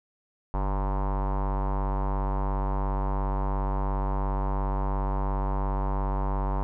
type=tone with low-pass filter; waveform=square; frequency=48.57 Hz; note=G1; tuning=15 cents flat; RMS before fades=-27 dBFS; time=0.54-6.63 s; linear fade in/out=0 ms; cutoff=960 Hz; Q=4.9; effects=none